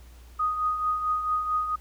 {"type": "tone with tremolo", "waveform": "sine", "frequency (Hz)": 1244.5, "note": "D#6", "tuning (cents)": 0, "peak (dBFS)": -21, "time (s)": [0.39, 1.76], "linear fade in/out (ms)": 10, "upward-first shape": "triangle", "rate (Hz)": 4.5, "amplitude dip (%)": 60, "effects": ["added 60 Hz sine -46 dBFS peak until 1.8 s", "pink hiss -57 dBFS RMS until 1.8 s"]}